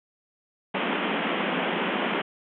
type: band-pass noise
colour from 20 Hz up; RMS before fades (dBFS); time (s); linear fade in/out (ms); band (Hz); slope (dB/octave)
pink; -27; 0.74-2.22; 10; 170 to 3300; 96
effects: none